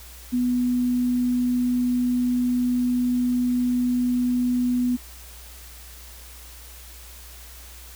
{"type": "tone", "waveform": "sine", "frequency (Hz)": 246.9, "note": "B3", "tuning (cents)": 0, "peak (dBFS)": -19, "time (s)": [0.32, 4.97], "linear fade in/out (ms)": 20, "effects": ["added 60 Hz sine -43 dBFS peak until 7.95 s", "white hiss -45 dBFS RMS until 7.95 s"]}